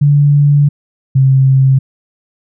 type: tone pair in turn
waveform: sine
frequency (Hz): 144.5 / 133.61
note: D3 / C3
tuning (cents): -28 / +37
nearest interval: minor second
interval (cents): 135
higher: first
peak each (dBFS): -5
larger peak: neither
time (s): 0.01-0.69 / 1.15-1.79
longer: first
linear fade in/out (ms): 10
effects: none